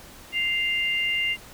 sine tone pair together, 2093 / 2794 Hz, C7 / F7, 0 / 0 cents, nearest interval perfect fourth, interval 500 cents, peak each -25 dBFS, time 0.32-1.37 s, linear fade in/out 50 ms, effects pink hiss -46 dBFS RMS until 1.53 s

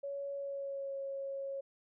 sine tone with pitch glide, 560 to 548.2 Hz, C#5 to C#5, +18 to -19 cents, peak -37 dBFS, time 0.03-1.61 s, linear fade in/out 10 ms, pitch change -37 cents, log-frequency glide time 0.35-0.95 s, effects none

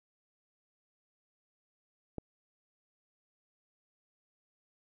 click, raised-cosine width 2 ms, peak -24 dBFS, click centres 2.183 s, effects none

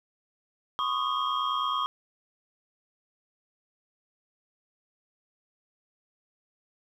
sine tone cluster, 1019 / 1108 / 1237 / 3242 Hz, C6 / C#6 / D#6 / G#7, -46 / -1 / -10 / -42 cents, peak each -33 / -29 / -29 / -33 dBFS, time 0.79-1.86 s, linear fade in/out 0 ms, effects tanh soft clip ceiling -19 dBFS + 10-bit

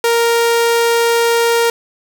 sawtooth tone, 466.2 Hz, A#4, in tune, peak -7 dBFS, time 0.04-1.7 s, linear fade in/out 2 ms, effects none

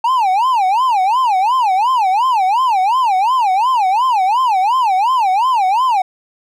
triangle tone with vibrato, 881 Hz, A5, 2 cents sharp, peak -9 dBFS, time 0.04-6.02 s, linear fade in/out 5 ms, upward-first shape sine, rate 2.8 Hz, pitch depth 300 cents each way, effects none

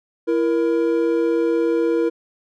triangle tone pair together, 334.2 / 470.6 Hz, E4 / A#4, +24 / +16 cents, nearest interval tritone, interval 592 cents, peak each -17 dBFS, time 0.27-2.1 s, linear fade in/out 20 ms, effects none

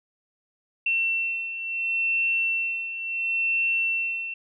sine beating tone pair, 2700 / 2700.72 Hz, E7 / E7, +41 / +41 cents, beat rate 0.72 Hz, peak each -30 / -24 dBFS, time 0.86-4.34 s, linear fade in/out 5 ms, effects none

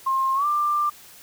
sine tone with pitch glide, 1064 to 1187.4 Hz, C6 to D6, +29 to +19 cents, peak -19 dBFS, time 0.06-0.9 s, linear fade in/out 10 ms, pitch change +190 cents, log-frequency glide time 0.35-0.46 s, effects white hiss -47 dBFS RMS until 1.22 s

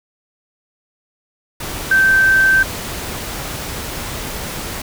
sine tone in noise, 1555 Hz, G6, 14 cents flat, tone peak -9 dBFS, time 1.91-2.63 s, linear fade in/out 5 ms, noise pink, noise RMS -26 dBFS, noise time 1.6-4.82 s, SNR +14 dB, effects none

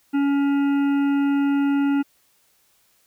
harmonic tone, 281 Hz, C#4, 24 cents sharp, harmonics 1 / 3 / 5 / 7 / 9 / 10, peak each -17 / -33 / -34 / -43 / -43 / -45 dBFS, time 0.13-2.03 s, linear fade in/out 20 ms, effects white hiss -62 dBFS RMS until 3.06 s

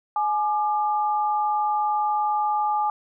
sine tone pair together, 843 / 1195.1 Hz, G#5 / D6, +26 / +30 cents, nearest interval tritone, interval 604 cents, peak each -21 / -27 dBFS, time 0.16-2.9 s, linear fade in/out 2 ms, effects none

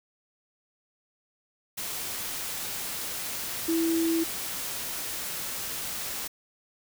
sine tone in noise, 329.6 Hz, E4, in tune, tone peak -23 dBFS, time 3.68-4.24 s, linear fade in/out 10 ms, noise white, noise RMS -34 dBFS, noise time 1.77-6.28 s, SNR +8 dB, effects none

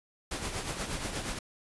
pink noise with tremolo, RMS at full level -33 dBFS, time 0.31-1.39 s, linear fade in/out 5 ms, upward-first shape triangle, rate 8.4 Hz, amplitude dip 60%, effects resampled to 24000 Hz

